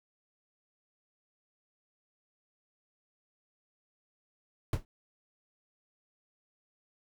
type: noise with exponential decay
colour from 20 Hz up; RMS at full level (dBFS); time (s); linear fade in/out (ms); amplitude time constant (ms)
brown; -23; 4.73-4.85; 2; 24
effects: none